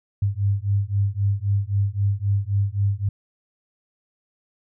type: beating tone pair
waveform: sine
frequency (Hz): 98.4 / 102.2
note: G2 / G#2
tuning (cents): +7 / -27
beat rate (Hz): 3.8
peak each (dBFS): -22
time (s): 0.22-3.09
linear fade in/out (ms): 5
effects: none